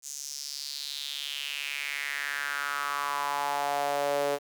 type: tone with high-pass filter sweep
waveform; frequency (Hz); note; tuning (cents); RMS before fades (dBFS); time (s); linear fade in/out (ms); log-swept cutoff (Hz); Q
sawtooth; 142.9; D3; -47; -32; 0.02-4.39; 50; 6800 to 490; 4.2
effects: 9-bit